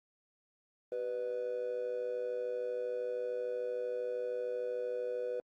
triangle tone with amplitude modulation, 493.9 Hz, B4, in tune, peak -27 dBFS, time 0.92-5.4 s, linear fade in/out 2 ms, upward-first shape sine, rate 113 Hz, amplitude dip 85%, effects tanh soft clip ceiling -28 dBFS + Opus 24 kbps

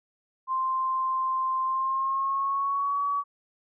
sine tone with pitch glide, 1046.5 to 1134.6 Hz, C6 to C#6, 0 to +40 cents, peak -24 dBFS, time 0.47-3.24 s, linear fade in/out 50 ms, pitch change +140 cents, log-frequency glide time 1.64-3.03 s, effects none

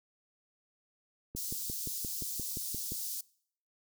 click train, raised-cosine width 3 ms, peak -28 dBFS, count 10, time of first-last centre 1.35-2.921 s, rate 5.73 Hz
white high-pass noise, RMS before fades -38 dBFS, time 1.36-3.21 s, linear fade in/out 5 ms, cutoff 4600 Hz, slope 24 dB/octave
effects noise-tail reverb RT60 0.6 s tail -23 dB re dry

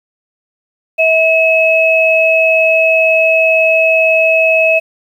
sine tone pair together, 646 / 2574 Hz, E5 / E7, -35 / -42 cents, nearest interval 2 octaves, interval 2393 cents, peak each -10 dBFS, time 0.98-4.8 s, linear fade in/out 20 ms, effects 7-bit

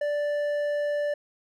sine tone with hard clipping, 586 Hz, D5, 4 cents flat, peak -26 dBFS, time 0.01-1.14 s, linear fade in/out 5 ms, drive 6 dB, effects none

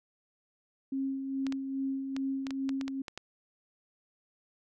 sine tone with tremolo, 269.6 Hz, C#4, 48 cents flat, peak -29 dBFS, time 0.92-3.02 s, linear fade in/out 5 ms, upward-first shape sine, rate 2.4 Hz, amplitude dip 45%
clicks, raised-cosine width 0.2 ms, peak -22 dBFS, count 10, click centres 1.467 / 1.524 / 2.165 / 2.468 / 2.507 / 2.692 / 2.812 / 2.88 / 3.082 / 3.176 s
effects none

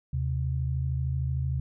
sine tone pair together, 78.01 / 131.2 Hz, D#2 / C3, +5 / +5 cents, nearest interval major sixth, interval 900 cents, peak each -29 / -28 dBFS, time 0.13-1.6 s, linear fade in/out 5 ms, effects none

